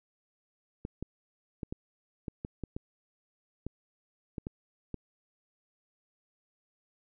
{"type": "clicks", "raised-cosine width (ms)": 3, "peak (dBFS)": -23, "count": 12, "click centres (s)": [0.851, 1.026, 1.632, 1.725, 2.282, 2.449, 2.637, 2.765, 3.666, 4.382, 4.469, 4.943], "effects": []}